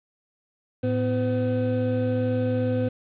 triangle tone cluster, 109.6 / 251.3 / 508 Hz, A2 / B3 / B4, -6 / +30 / +49 cents, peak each -24 dBFS, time 0.83-2.89 s, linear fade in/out 10 ms, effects resampled to 8000 Hz + 8-bit

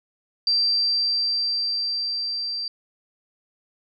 sine tone with level ramp, 4699 Hz, D8, in tune, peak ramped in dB -17 to -26 dBFS, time 0.47-2.68 s, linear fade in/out 2 ms, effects none

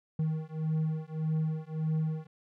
triangle beating tone pair, 156.6 / 158.3 Hz, D#3 / D#3, +11 / +30 cents, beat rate 1.7 Hz, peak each -30 dBFS, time 0.19-2.27 s, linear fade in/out 5 ms, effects none

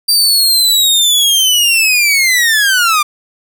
sawtooth linear sweep, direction down, 4709 to 1175 Hz, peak -5 dBFS, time 0.08-3.03 s, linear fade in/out 10 ms, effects none

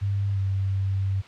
sine tone with pitch glide, 99.6 to 96.93 Hz, G2 to G2, +28 to -19 cents, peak -22 dBFS, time 0.01-1.22 s, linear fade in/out 20 ms, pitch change -47 cents, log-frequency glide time 0.33-0.38 s, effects white hiss -47 dBFS RMS until 1.27 s + low-pass 3000 Hz 12 dB/octave

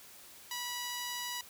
10% pulse tone with low-pass filter, 976 Hz, B5, 21 cents flat, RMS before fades -39 dBFS, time 0.51-1.41 s, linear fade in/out 2 ms, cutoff 11000 Hz, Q 4, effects white hiss -54 dBFS RMS until 1.49 s

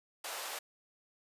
pink high-pass noise, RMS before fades -41 dBFS, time 0.24-0.59 s, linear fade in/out 5 ms, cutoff 540 Hz, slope 24 dB/octave, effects resampled to 32000 Hz

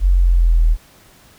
sine linear sweep, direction down, 46.35 to 39.4 Hz, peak -9 dBFS, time 0-0.77 s, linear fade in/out 50 ms, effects pink hiss -48 dBFS RMS until 1.38 s

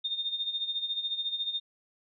sine tone with tremolo, 3651 Hz, A#7, 37 cents flat, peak -27 dBFS, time 0.04-1.6 s, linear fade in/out 10 ms, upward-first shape sine, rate 14 Hz, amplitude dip 70%, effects none

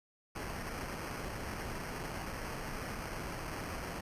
pink noise with sample-and-hold, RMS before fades -41 dBFS, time 0.35-4.01 s, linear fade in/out 10 ms, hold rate 3675 Hz, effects resampled to 32000 Hz

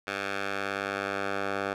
10% pulse tone with band-pass filter sweep, 98.9 Hz, G2, 16 cents sharp, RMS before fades -32 dBFS, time 0.07-1.74 s, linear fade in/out 5 ms, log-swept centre 1900 to 1100 Hz, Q 1, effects none

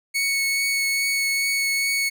sawtooth tone with vibrato, 2213 Hz, C#7, 3 cents flat, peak -17 dBFS, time 0.14-2.1 s, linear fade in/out 20 ms, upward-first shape triangle, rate 2.4 Hz, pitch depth 11 cents each way, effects none

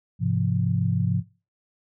sine chord, F minor, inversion first, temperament equal with one note detuned, 103.83 / 130.81 / 172.61 Hz, Ab2 / C3 / F3, 0 / 0 / -20 cents, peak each -25 dBFS, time 0.19-1.23 s, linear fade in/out 50 ms, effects noise-tail reverb RT60 0.3 s tail -19 dB re dry

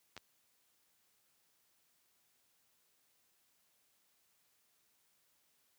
clicks, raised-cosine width 0.2 ms, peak -30 dBFS, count 2, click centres 0.166 / 0.177 s, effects white hiss -75 dBFS RMS until 5.78 s + high-pass 60 Hz 12 dB/octave

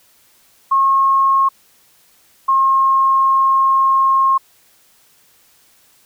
sine tone pair in turn, 1083 / 1073.7 Hz, C#6 / C6, -41 / +44 cents, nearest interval unison, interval 15 cents, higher first, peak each -10 dBFS, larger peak neither, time 0.71-1.49 / 2.48-4.38 s, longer second, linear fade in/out 10 ms, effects white hiss -53 dBFS RMS until 6.05 s

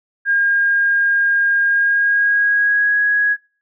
sine tone with pitch glide, 1617 to 1663.4 Hz, G#6 to G#6, -47 to +2 cents, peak -12 dBFS, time 0.25-3.37 s, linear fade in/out 50 ms, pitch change +49 cents, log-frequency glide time 1.65-3 s, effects noise-tail reverb RT60 0.4 s tail -23 dB re dry

